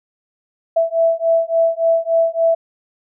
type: beating tone pair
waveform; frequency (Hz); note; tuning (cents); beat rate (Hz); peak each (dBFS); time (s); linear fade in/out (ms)
sine; 659.3 / 662.8; E5 / E5; 0 / +9; 3.5; -16; 0.76-2.55; 10
effects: none